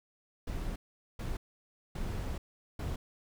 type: noise bursts at uneven times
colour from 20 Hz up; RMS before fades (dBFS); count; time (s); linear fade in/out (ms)
brown; -36; 4; 0.47-0.76 / 1.19-1.37 / 1.95-2.38 / 2.79-2.96; 5
effects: none